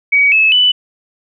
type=tone with pitch steps; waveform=sine; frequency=2262 / 2598 / 2985 Hz; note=C#7 / E7 / F#7; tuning=+34 / -26 / +15 cents; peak=-7 dBFS; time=0.12-0.72 s; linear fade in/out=10 ms; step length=200 ms; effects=none